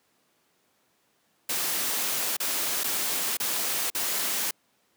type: noise with dropouts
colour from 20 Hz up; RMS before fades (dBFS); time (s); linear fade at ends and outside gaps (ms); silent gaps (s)
white; -28; 1.49-4.51; 5; 2.368-2.401 / 2.836-2.841 / 3.371-3.4 / 3.902-3.948
effects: pink hiss -68 dBFS RMS until 4.96 s + high-pass 200 Hz 12 dB/octave